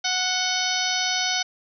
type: harmonic tone with a mistuned harmonic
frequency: 737 Hz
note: F#5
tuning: 7 cents flat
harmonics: 1 / 2 / 3 / 4 / 5 / 6 / 7 / 8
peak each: -30 / -30 / -30 / -30 / -30 / -30 / -30 / -30 dBFS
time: 0.04-1.43 s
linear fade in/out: 10 ms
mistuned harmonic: 4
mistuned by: +57 cents
effects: none